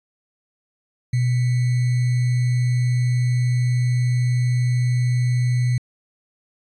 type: tone with sample-and-hold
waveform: sine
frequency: 123.47 Hz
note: B2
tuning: in tune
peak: -16 dBFS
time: 1.13-5.78 s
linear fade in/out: 5 ms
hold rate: 2100 Hz
effects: resampled to 22050 Hz